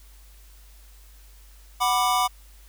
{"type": "chord", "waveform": "square", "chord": "B minor", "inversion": "second", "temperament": "just", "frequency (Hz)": [740.8, 987.8, 1185.3], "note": ["F#5", "B5", "D6"], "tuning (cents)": [2, 0, 16], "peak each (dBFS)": -25, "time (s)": [1.8, 2.28], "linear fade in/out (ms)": 20, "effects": ["added 50 Hz sine -47 dBFS peak until 2.68 s", "white hiss -56 dBFS RMS until 2.68 s"]}